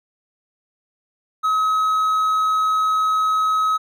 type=tone; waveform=triangle; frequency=1277 Hz; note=D#6; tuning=45 cents sharp; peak=-14 dBFS; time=1.43-3.78 s; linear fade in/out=20 ms; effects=none